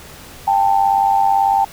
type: tone pair together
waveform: sine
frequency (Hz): 791 / 889.1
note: G5 / A5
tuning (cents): +15 / +18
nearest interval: major second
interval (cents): 203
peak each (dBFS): -13 / -16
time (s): 0.47-1.65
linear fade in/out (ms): 10
effects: pink hiss -38 dBFS RMS until 1.72 s